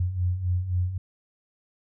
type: beating tone pair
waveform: sine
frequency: 87.31 / 91.11 Hz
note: F2 / F#2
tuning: 0 / -26 cents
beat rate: 3.8 Hz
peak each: -30 / -24 dBFS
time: 0-0.98 s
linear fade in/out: 5 ms
effects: none